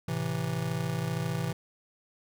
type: chord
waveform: square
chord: A minor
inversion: none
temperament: just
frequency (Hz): 110 / 132 / 165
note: A2 / C3 / E3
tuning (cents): 0 / +16 / +2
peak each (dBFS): -37 / -34 / -33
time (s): 0.08-1.53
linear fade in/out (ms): 5
effects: none